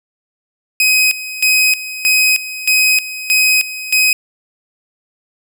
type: tone with tremolo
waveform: sawtooth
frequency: 2522 Hz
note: D#7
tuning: 23 cents sharp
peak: -6 dBFS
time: 0.8-4.13 s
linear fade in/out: 2 ms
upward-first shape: square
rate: 1.6 Hz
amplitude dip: 80%
effects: none